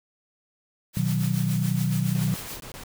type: noise with tremolo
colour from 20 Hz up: white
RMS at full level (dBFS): -36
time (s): 0.93-2.61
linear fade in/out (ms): 50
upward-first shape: sine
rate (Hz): 7.1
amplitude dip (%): 55
type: chord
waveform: sine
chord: B major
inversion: none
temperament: equal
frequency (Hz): 123.47 / 155.56 / 185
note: B2 / D#3 / F#3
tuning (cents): 0 / 0 / 0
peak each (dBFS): -26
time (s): 0.97-2.34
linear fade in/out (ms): 0
type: noise bursts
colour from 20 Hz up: pink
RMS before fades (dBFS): -40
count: 6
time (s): 2.15-2.836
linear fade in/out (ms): 0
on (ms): 96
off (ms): 22
effects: none